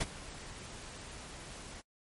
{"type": "noise with ADSR envelope", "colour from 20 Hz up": "pink", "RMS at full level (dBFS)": -30, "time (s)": [0, 1.82], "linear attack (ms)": 10, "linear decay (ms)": 34, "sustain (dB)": -17, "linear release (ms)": 28, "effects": ["noise-tail reverb RT60 0.1 s tail -24 dB re dry", "MP3 48 kbps"]}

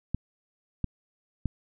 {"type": "clicks", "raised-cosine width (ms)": 5, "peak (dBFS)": -15, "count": 3, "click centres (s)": [0.146, 0.843, 1.457], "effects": []}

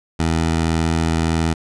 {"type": "tone with vibrato", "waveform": "15% pulse", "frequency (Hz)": 81.6, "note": "E2", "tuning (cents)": -17, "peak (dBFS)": -10, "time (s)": [0.19, 1.54], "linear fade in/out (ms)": 10, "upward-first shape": "square", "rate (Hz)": 15, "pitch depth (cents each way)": 10, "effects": ["resampled to 22050 Hz"]}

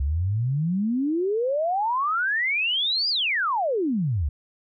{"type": "exponential two-way sweep", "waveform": "sine", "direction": "up then down", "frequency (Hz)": [65.41, 4978, 65.41], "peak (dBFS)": -21, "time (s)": [0, 4.29], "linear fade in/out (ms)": 5, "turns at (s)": 3.09, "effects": []}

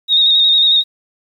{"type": "tone with vibrato", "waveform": "sine", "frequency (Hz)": 3727, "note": "A#7", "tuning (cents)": -1, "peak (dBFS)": -8, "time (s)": [0.08, 0.84], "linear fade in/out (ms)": 50, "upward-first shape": "square", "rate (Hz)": 11, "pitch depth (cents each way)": 27, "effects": ["8-bit"]}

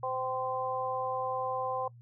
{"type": "harmonic tone", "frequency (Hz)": 258.6, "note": "C4", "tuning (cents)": -20, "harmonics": [2, 3, 4], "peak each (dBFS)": [-35, -35, -35], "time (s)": [0.03, 1.88], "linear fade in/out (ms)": 5, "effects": ["noise-tail reverb RT60 0.1 s tail -22 dB re dry", "added 119 Hz sine -50 dBFS peak until 2.01 s"]}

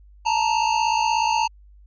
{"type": "tone pair together", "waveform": "square", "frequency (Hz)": [875.7, 932.3], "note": ["A5", "A#5"], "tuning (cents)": [-8, 0], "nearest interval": "minor second", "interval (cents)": 108, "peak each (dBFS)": -22, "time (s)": [0.25, 1.48], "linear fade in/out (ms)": 20, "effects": ["added 50 Hz sine -46 dBFS peak until 1.86 s", "resampled to 16000 Hz"]}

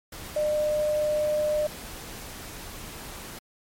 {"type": "tone in noise", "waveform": "sine", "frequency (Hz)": 604, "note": "D5", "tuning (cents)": 48, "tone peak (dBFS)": -22, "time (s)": [0.36, 1.67], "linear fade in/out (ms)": 5, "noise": "pink", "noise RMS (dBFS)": -40, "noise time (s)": [0.12, 3.39], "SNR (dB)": 15, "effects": ["MP3 64 kbps"]}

